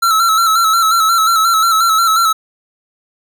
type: tone with vibrato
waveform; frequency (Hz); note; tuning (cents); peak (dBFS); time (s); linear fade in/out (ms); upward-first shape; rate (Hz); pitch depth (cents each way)
square; 1329; E6; +14; -10; 0.02-2.33; 10; square; 5.6; 43
effects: none